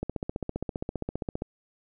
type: click train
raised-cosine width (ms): 2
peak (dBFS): -17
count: 22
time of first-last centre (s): 0.03-1.421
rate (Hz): 15.1
effects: none